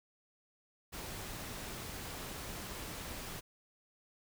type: noise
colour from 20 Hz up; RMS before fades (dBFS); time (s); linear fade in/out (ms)
pink; -44; 0.92-3.41; 20
effects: none